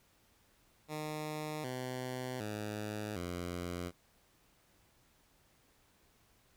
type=tone with pitch steps; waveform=10% pulse; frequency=153.1 / 127.26 / 105.79 / 87.93 Hz; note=D#3 / C3 / G#2 / F2; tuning=-28 / -48 / +32 / +12 cents; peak=-30 dBFS; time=0.88-3.92 s; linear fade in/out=50 ms; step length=760 ms; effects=pink hiss -69 dBFS RMS until 6.56 s